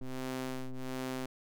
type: ring-modulated tone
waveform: sawtooth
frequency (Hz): 129.7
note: C3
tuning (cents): -15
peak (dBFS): -29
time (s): 0.01-1.26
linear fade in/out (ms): 5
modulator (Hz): 129
effects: none